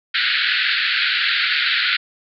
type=band-pass noise; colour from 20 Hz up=pink; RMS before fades=-19 dBFS; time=0.14-1.97 s; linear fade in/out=10 ms; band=1400 to 4500 Hz; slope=96 dB/octave; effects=none